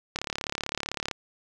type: click train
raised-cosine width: 0.2 ms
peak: -12 dBFS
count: 35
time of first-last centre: 0.16-1.112 s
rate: 35.7 Hz
effects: none